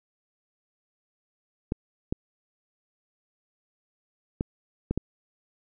clicks, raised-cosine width 3 ms, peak -13 dBFS, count 5, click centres 1.721 / 2.125 / 4.409 / 4.91 / 4.976 s, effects none

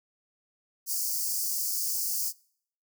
white high-pass noise, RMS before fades -30 dBFS, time 0.86-2.33 s, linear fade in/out 50 ms, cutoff 4600 Hz, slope 96 dB/octave, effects noise-tail reverb RT60 0.6 s tail -24 dB re dry

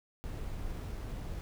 brown noise with sample-and-hold, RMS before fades -39 dBFS, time 0.24-1.41 s, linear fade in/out 0 ms, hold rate 11025 Hz, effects none

